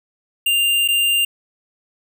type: tone with dropouts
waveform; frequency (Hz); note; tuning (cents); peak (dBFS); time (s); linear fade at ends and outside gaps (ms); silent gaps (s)
square; 2794; F7; 0; -15; 0.46-1.25; 5; 0.878-0.885
effects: none